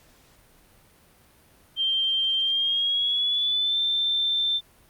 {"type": "tone with pitch glide", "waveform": "sine", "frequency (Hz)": [3155, 3562], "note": ["G7", "A7"], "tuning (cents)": [10, 21], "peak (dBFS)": -21, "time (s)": [1.76, 4.61], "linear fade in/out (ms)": 50, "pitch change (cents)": 211, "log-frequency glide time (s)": [2.4, 3.79], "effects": ["pink hiss -57 dBFS RMS until 4.89 s", "Opus 48 kbps"]}